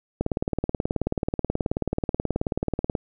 click train, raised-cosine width 2 ms, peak -10 dBFS, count 52, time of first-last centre 0.21-2.952 s, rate 18.6 Hz, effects none

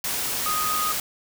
sine tone in noise, 1244.5 Hz, D#6, in tune, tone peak -24 dBFS, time 0.46-0.92 s, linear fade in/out 2 ms, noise white, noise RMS -27 dBFS, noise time 0.04-1 s, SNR 0 dB, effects none

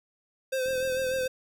square tone with vibrato, 520 Hz, C5, 11 cents flat, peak -27 dBFS, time 0.52-1.28 s, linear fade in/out 10 ms, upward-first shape triangle, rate 6.7 Hz, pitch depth 41 cents each way
click train, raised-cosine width 3 ms, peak -35 dBFS, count 26, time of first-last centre 0.66-1.258 s, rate 41.8 Hz
effects none

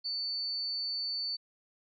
sine tone, 4500 Hz, C#8, 25 cents sharp, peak -32 dBFS, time 0.04-1.37 s, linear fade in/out 20 ms, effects none

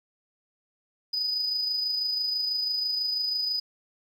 sine tone with amplitude modulation, 4978 Hz, D#8, in tune, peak -22 dBFS, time 1.13-3.6 s, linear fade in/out 10 ms, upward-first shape sine, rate 26.1 Hz, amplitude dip 45%, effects tanh soft clip ceiling -22 dBFS + 10-bit

